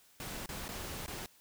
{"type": "noise with dropouts", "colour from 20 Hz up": "pink", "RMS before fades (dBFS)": -42, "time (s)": [0.2, 1.26], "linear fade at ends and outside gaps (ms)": 1, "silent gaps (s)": [[0.46, 0.49], [0.682, 0.689], [1.062, 1.079]], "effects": ["white hiss -64 dBFS RMS until 1.4 s"]}